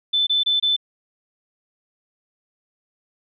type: tone bursts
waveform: sine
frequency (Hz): 3520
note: A7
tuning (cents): 0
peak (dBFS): -16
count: 4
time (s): 0.13-0.765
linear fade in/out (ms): 10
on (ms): 140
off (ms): 25
effects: none